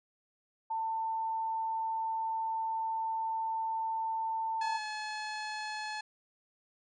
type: tone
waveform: sine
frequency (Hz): 894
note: A5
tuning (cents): +27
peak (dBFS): -31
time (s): 0.7-4.78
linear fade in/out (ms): 10
type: harmonic tone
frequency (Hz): 856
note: A5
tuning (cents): -48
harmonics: 1 / 2 / 3 / 4 / 5 / 6 / 7 / 8 / 10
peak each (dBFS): -39 / -41 / -46 / -53 / -45 / -56 / -59 / -55 / -59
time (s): 4.61-6.01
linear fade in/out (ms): 5
effects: none